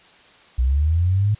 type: linear sweep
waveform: sine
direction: up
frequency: 59.3 to 107.6 Hz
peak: -15 dBFS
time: 0.58-1.35 s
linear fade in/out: 10 ms
effects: white hiss -50 dBFS RMS until 1.39 s + resampled to 8000 Hz